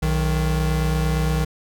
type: tone pair together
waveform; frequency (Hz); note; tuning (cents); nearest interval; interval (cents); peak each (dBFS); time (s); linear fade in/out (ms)
square; 61.74 / 156.52; B1 / D#3; 0 / +11; octave + major third; 1611; -22; 0.02-1.45; 10
effects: none